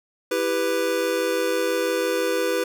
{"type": "chord", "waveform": "square", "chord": "E minor", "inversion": "none", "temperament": "just", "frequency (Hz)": [329.6, 395.6, 494.4], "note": ["E4", "G4", "B4"], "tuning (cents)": [0, 16, 2], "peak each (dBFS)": [-29, -27, -24], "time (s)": [0.31, 2.64], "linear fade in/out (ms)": 5, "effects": []}